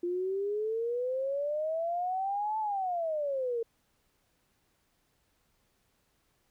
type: exponential two-way sweep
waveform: sine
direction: up then down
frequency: 345.8 to 880 to 452.7 Hz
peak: -29 dBFS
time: 0.03-3.63 s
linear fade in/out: 5 ms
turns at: 2.59 s
effects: pink hiss -73 dBFS RMS until 6.5 s